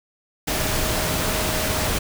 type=tone in noise; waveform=sine; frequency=627 Hz; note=D#5; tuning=13 cents sharp; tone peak=-31 dBFS; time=0.49-1.89 s; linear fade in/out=10 ms; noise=pink; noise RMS=-23 dBFS; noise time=0.47-1.99 s; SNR=-11 dB; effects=none